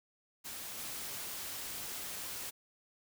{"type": "noise with level steps", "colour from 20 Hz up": "white", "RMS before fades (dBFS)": [-44, -42], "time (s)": [0.44, 2.51], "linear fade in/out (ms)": 20, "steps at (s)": 0.77, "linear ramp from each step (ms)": 20, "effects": []}